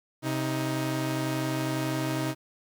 sawtooth tone pair together, 132 / 314 Hz, C3 / D#4, +16 / +16 cents, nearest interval octave + minor third, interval 1500 cents, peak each -26 dBFS, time 0.22-2.35 s, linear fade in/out 50 ms, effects 10-bit

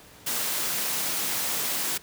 white high-pass noise, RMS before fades -28 dBFS, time 0.26-1.98 s, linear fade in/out 10 ms, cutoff 130 Hz, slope 96 dB/octave, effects pink hiss -50 dBFS RMS until 2.02 s + high-pass 60 Hz 12 dB/octave

